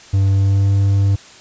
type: tone with pitch glide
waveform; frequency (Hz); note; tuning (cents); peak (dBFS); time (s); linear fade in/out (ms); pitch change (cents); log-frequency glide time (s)
triangle; 97.6 to 98.91; G2 to G2; -7 to +16; -9; 0.13-1.16; 10; +23; 0.31-0.68
effects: white hiss -41 dBFS RMS until 1.4 s + resampled to 16000 Hz